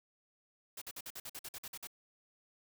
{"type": "noise bursts", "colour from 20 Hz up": "white", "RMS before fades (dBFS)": -45, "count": 12, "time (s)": [0.77, 1.872], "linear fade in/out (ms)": 5, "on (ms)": 46, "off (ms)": 50, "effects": []}